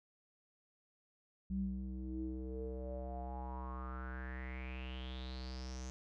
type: tone with low-pass filter sweep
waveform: square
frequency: 63.9 Hz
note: C2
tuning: 40 cents flat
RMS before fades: -43 dBFS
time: 1.5-5.9 s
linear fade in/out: 0 ms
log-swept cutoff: 180 to 6500 Hz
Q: 7.7
effects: none